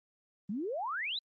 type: exponential sweep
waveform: sine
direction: up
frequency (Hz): 185 to 4111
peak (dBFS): -33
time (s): 0.49-1.19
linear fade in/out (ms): 5
effects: Opus 24 kbps